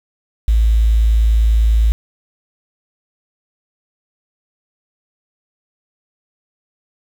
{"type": "tone with quantisation", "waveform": "sine", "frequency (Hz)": 55, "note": "A1", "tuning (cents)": 0, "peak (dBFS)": -9, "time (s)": [0.48, 1.92], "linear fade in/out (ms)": 0, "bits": 6, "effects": []}